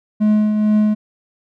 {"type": "tone with tremolo", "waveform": "triangle", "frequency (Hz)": 212.4, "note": "G#3", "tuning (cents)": 39, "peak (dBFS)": -8, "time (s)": [0.2, 0.95], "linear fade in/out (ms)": 20, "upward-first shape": "triangle", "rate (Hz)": 2.2, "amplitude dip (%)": 45, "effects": []}